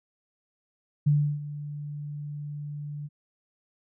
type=tone with ADSR envelope; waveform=sine; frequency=146.83 Hz; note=D3; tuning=in tune; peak=-17 dBFS; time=1.06-3.09 s; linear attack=13 ms; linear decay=320 ms; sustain=-16 dB; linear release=34 ms; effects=none